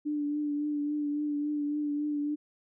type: tone with vibrato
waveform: sine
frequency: 294.5 Hz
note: D4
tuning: 5 cents sharp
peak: -28 dBFS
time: 0.05-2.36 s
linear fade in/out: 20 ms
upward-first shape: triangle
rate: 3.6 Hz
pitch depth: 30 cents each way
effects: none